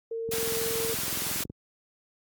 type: tone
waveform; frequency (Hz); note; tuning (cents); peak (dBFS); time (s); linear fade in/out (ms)
sine; 455.4; A#4; -40; -30; 0.11-0.94; 5
type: click train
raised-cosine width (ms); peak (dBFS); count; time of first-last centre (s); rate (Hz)
3; -25; 27; 0.29-1.499; 21.5
type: noise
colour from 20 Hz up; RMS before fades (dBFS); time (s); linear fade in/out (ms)
white; -31; 0.31-1.44; 10
effects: high-pass 80 Hz 12 dB/octave + Opus 48 kbps